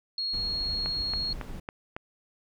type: tone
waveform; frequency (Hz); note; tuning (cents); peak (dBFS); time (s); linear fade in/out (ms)
sine; 4298; C8; +46; -28; 0.18-1.33; 2
type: noise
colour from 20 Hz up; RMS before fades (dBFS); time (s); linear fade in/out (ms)
brown; -38; 0.33-1.6; 5
type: click train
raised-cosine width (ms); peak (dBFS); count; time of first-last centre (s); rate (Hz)
0.5; -20; 5; 0.86-1.965; 3.62
effects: none